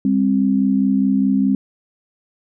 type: tone pair together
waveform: sine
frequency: 199.64 / 264.5 Hz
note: G3 / C4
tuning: +32 / +19 cents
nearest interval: perfect fourth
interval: 487 cents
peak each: -16 dBFS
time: 0.05-1.55 s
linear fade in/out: 2 ms
effects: none